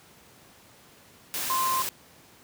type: tone in noise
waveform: sine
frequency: 1045 Hz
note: C6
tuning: 2 cents flat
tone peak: -24 dBFS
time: 1.5-1.82 s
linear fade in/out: 0 ms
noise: white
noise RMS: -31 dBFS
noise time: 1.34-1.89 s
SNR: +4 dB
effects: pink hiss -54 dBFS RMS until 2.43 s + high-pass 100 Hz 12 dB/octave